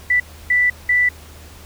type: tone bursts at uneven times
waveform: sine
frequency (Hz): 1975.5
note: B6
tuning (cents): 0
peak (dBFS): -12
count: 3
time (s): 0.1-0.2 / 0.5-0.7 / 0.89-1.09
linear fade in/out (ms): 5
effects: added 77 Hz sine -40 dBFS peak until 1.65 s + pink hiss -43 dBFS RMS until 1.65 s